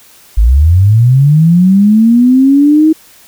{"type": "linear sweep", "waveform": "sine", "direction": "up", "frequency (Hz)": [49, 319.4], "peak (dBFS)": -3, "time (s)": [0.37, 2.93], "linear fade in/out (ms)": 10, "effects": ["white hiss -41 dBFS RMS until 3.27 s"]}